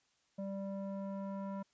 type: tone with low-pass filter sweep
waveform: square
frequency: 195.9 Hz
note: G3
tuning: 1 cent flat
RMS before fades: -41 dBFS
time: 0.38-1.63 s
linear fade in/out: 10 ms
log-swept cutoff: 600 to 1000 Hz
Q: 2.1
effects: white hiss -75 dBFS RMS until 1.73 s + resampled to 16000 Hz